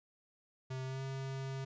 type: tone with pitch glide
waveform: square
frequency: 130.81 to 134.33 Hz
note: C3 to C3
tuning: 0 to +46 cents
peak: -39 dBFS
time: 0.7-1.65 s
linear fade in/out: 10 ms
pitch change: +46 cents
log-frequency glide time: 0.84-1.02 s
effects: resampled to 16000 Hz